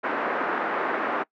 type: band-pass noise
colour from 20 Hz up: white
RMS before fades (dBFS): -27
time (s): 0.03-1.24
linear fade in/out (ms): 20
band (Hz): 250 to 1600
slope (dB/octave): 24
effects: noise-tail reverb RT60 0.1 s tail -23 dB re dry